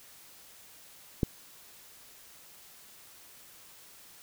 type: click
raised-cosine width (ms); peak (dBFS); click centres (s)
3; -12; 1.232
effects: white hiss -54 dBFS RMS until 4.22 s